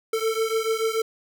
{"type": "beating tone pair", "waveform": "square", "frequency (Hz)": [443.4, 450.3], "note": ["A4", "A4"], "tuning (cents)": [13, 40], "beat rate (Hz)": 6.9, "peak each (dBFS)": [-25, -27], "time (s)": [0.13, 1.02], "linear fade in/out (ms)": 5, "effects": []}